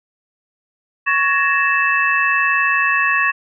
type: tone cluster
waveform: sine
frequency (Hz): 1112 / 1691 / 1850 / 2636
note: C#6 / G#6 / A#6 / E7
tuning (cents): +5 / +31 / -14 / -1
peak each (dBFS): -19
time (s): 1.06-3.32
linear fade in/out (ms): 20
effects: none